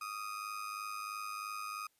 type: tone with amplitude modulation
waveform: 35% pulse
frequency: 1244.5 Hz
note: D#6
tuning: in tune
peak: -35 dBFS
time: 0.01-1.87 s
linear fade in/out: 5 ms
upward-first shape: sine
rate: 103 Hz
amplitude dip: 65%
effects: white hiss -75 dBFS RMS until 1.99 s + resampled to 32000 Hz